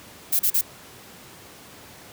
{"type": "noise bursts", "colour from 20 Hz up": "violet", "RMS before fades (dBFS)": -20, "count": 3, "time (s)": [0.32, 0.614], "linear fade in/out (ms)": 10, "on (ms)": 74, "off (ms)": 36, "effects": ["pink hiss -45 dBFS RMS until 2.12 s", "high-pass 100 Hz 12 dB/octave"]}